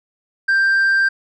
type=tone with tanh clipping; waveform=triangle; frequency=1578 Hz; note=G6; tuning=11 cents sharp; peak=-13 dBFS; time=0.48-1.09 s; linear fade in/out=10 ms; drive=7 dB; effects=none